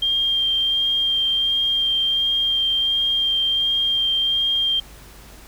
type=tone with vibrato; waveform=sine; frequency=3191 Hz; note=G7; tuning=30 cents sharp; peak=-17 dBFS; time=0.02-4.8 s; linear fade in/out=5 ms; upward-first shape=sine; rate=1.4 Hz; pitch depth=12 cents each way; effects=added 50 Hz sine -44 dBFS peak until 5.47 s + pink hiss -45 dBFS RMS until 5.47 s